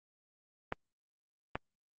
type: clicks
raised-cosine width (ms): 0.5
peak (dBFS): -18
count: 2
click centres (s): 0.724 / 1.555
effects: Opus 24 kbps